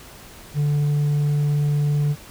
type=tone with hard clipping; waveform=triangle; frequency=146.5 Hz; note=D3; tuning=4 cents flat; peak=-16 dBFS; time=0.54-2.16 s; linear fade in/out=50 ms; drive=1 dB; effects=pink hiss -43 dBFS RMS until 2.3 s